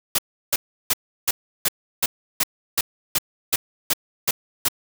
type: noise bursts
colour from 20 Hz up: white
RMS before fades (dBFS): -19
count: 13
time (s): 0.15-4.685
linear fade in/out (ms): 5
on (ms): 35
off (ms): 340
effects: none